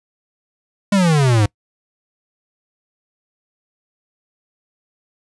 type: exponential sweep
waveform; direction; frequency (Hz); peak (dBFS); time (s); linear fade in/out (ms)
square; down; 207.7 to 100; -12; 0.92-1.46; 5
effects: noise-tail reverb RT60 0.1 s tail -25 dB re dry + resampled to 24000 Hz